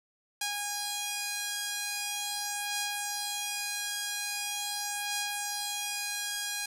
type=beating tone pair; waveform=5% pulse; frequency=820 / 820.42 Hz; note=G#5 / G#5; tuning=-22 / -21 cents; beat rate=0.42 Hz; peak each=-28 / -21 dBFS; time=0.41-6.66 s; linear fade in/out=5 ms; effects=resampled to 32000 Hz + 9-bit

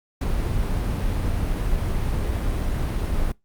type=noise; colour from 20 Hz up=brown; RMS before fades=-23 dBFS; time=0.21-3.32 s; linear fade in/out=5 ms; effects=noise-tail reverb RT60 0.2 s tail -24 dB re dry + Opus 48 kbps

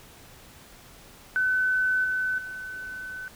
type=tone with level steps; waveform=sine; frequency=1512 Hz; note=F#6; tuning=37 cents sharp; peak=-21 / -24 / -34 dBFS; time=1.36-3.28 s; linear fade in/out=0 ms; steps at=2.04 / 2.38 s; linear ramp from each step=5 ms; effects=pink hiss -50 dBFS RMS until 3.35 s

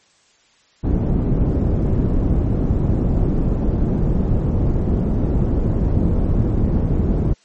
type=low-pass noise; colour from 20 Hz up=pink; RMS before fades=-17 dBFS; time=0.83-7.34 s; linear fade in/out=20 ms; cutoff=300 Hz; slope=12 dB/octave; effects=white hiss -56 dBFS RMS until 7.44 s + MP3 32 kbps

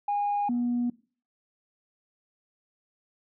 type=tone pair in turn; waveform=sine; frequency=818 / 241.9 Hz; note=G#5 / B3; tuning=-26 / -36 cents; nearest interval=octave + major sixth; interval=2110 cents; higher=first; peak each=-23 dBFS; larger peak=neither; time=0.08-0.49 / 0.49-0.9 s; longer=neither; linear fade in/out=5 ms; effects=noise-tail reverb RT60 0.4 s tail -21 dB re dry + tanh soft clip ceiling -21 dBFS

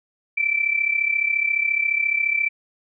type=tone with amplitude modulation; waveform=sine; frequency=2333 Hz; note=D7; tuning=12 cents flat; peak=-15 dBFS; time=0.37-2.49 s; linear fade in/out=10 ms; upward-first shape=sine; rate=34.4 Hz; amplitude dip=75%; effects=none

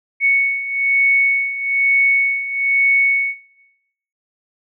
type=beating tone pair; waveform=sine; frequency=2217 / 2218.1 Hz; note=C#7 / C#7; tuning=0 / 0 cents; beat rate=1.1 Hz; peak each=-19 / -15 dBFS; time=0.2-3.35 s; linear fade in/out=50 ms; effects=noise-tail reverb RT60 0.9 s tail -17 dB re dry

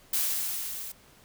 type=noise with level ramp; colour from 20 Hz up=blue; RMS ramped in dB=-26 to -39 dBFS; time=0.13-0.92 s; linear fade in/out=5 ms; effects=pink hiss -57 dBFS RMS until 1.24 s

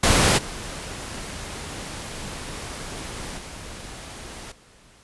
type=noise with level steps; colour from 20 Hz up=pink; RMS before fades=-17 / -34 / -38 dBFS; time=0.03-4.52 s; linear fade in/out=5 ms; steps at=0.37 / 3.37 s; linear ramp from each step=20 ms; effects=pink hiss -53 dBFS RMS until 5.03 s + resampled to 24000 Hz

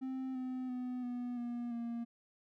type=tone with pitch steps; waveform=triangle; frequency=261.6 / 255.9 / 250.4 / 244.9 / 239.6 / 234.4 Hz; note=C4 / C4 / B3 / B3 / A#3 / A#3; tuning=0 / -38 / +24 / -14 / +48 / +10 cents; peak=-35 dBFS; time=0.01-2.05 s; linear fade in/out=20 ms; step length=340 ms; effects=none

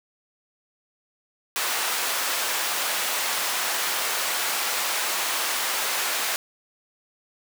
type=high-pass noise; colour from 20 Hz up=pink; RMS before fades=-26 dBFS; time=1.56-6.36 s; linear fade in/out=0 ms; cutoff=850 Hz; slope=12 dB/octave; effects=none

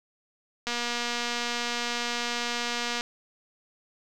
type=click train; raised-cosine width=0.2 ms; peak=-13 dBFS; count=560; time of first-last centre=0.67-3.009 s; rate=239 Hz; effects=none

